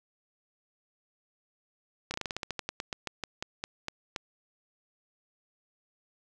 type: slowing click train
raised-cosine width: 0.2 ms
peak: -16 dBFS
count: 19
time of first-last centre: 2.11-4.162 s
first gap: 30 ms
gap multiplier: 1.14
effects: none